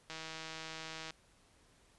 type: click train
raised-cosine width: 0.2 ms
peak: -27 dBFS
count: 162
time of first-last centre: 0.1-1.106 s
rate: 160 Hz
effects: pink hiss -67 dBFS RMS until 1.98 s + resampled to 24000 Hz